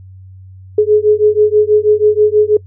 sine beating tone pair, 420 / 426.2 Hz, G#4 / G#4, +19 / +45 cents, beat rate 6.2 Hz, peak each -10 dBFS, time 0.78-2.57 s, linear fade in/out 5 ms, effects noise-tail reverb RT60 0.1 s tail -23 dB re dry + added 94 Hz sine -33 dBFS peak until 2.66 s

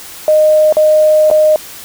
sine tone with dropouts, 616 Hz, D#5, 17 cents flat, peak -5 dBFS, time 0.28-1.56 s, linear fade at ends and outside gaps 1 ms, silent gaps 0.725-0.768 / 1.302-1.312 s, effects white hiss -31 dBFS RMS until 1.84 s

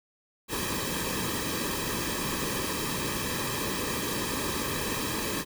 pink noise with comb filter, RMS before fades -31 dBFS, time 0.48-5.45 s, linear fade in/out 50 ms, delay 1.4 ms, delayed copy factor -0.75, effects none

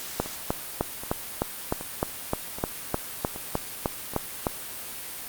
two click trains, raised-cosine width 1 ms, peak -22 / -9 dBFS, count 6 / 15, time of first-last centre 0.26-4.136 / 0.2-4.468 s, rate 1.29 / 3.28 Hz, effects white hiss -37 dBFS RMS until 5.28 s + Opus 48 kbps

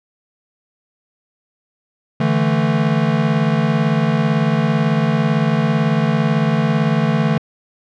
square chord, D suspended second, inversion none, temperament equal, 146.83 / 164.81 / 220 Hz, D3 / E3 / A3, 0 / 0 / 0 cents, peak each -19 dBFS, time 2.2-7.38 s, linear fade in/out 5 ms, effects low-pass 3000 Hz 12 dB/octave

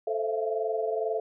sine chord, F major seventh, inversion first, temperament equal with one note detuned, 440 / 523.3 / 659.3 / 681.3 Hz, A4 / C5 / E5 / F5, 0 / 0 / 0 / -43 cents, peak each -29 / -35 / -34 / -32 dBFS, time 0.07-1.2 s, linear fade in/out 5 ms, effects none

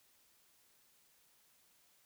silence, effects white hiss -70 dBFS RMS until 2.05 s

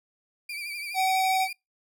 35% pulse tone with vibrato, 2349 Hz, D7, in tune, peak -31 dBFS, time 0.49-1.53 s, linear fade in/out 5 ms, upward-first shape triangle, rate 12 Hz, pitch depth 69 cents each way
square tone, 757 Hz, F#5, 39 cents sharp, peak -23 dBFS, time 0.94-1.48 s, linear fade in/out 50 ms
effects noise-tail reverb RT60 0.2 s tail -26 dB re dry

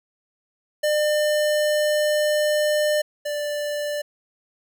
square tone pair in turn, 600 / 589 Hz, D5 / D5, +37 / +5 cents, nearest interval unison, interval 32 cents, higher first, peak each -19 / -25 dBFS, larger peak first, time 0.83-3.02 / 3.25-4.02 s, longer first, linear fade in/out 10 ms, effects none

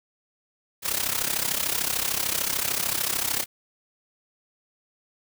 white noise with amplitude modulation, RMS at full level -23 dBFS, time 0.82-3.46 s, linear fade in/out 50 ms, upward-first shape sine, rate 33.4 Hz, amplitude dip 80%, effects none

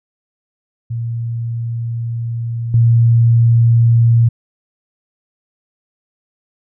sine tone with level steps, 116.54 Hz, A#2, in tune, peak -18 / -7 dBFS, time 0.9-4.29 s, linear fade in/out 10 ms, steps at 2.74 s, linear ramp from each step 2 ms, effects none

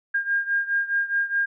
sine beating tone pair, 1611 / 1615.8 Hz, G6 / G#6, +47 / -48 cents, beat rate 4.8 Hz, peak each -23 / -26 dBFS, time 0.14-1.46 s, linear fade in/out 10 ms, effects none

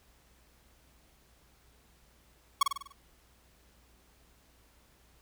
45% pulse tone with echo, 1108.7 Hz, C#6, in tune, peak -20 dBFS, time 2.61-2.63 s, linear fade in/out 5 ms, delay 49 ms, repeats 6, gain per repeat -5 dB, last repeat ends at 2.924 s, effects added 60 Hz sine -65 dBFS peak until 5.21 s + pink hiss -65 dBFS RMS until 5.21 s

